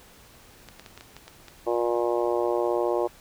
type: clicks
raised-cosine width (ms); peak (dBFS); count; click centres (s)
0.2; -25; 8; 0.687 / 0.796 / 0.862 / 0.976 / 1.009 / 1.166 / 1.28 / 1.483
type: harmonic tone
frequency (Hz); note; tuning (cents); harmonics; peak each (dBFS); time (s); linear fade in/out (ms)
119; A#2; +36; 3 / 4 / 5 / 6 / 7 / 8 / 9; -26 / -28 / -28 / -35 / -33 / -37 / -37; 1.66-3.08; 20
effects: pink hiss -52 dBFS RMS until 3.2 s